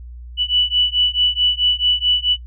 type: beating tone pair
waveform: sine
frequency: 2961 / 2965.6 Hz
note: F#7 / F#7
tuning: +1 / +3 cents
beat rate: 4.6 Hz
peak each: -17 dBFS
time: 0.37-2.37 s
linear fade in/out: 50 ms
effects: noise-tail reverb RT60 0.1 s tail -19 dB re dry + added 60 Hz sine -32 dBFS peak until 2.46 s